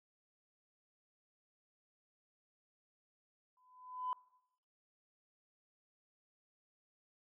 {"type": "tone with exponential growth", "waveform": "sine", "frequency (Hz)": 1006, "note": "B5", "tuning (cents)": 32, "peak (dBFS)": -32, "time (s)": [3.57, 4.13], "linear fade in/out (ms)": 1, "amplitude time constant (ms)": 120, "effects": ["noise-tail reverb RT60 0.9 s tail -24 dB re dry", "tanh soft clip ceiling -30 dBFS"]}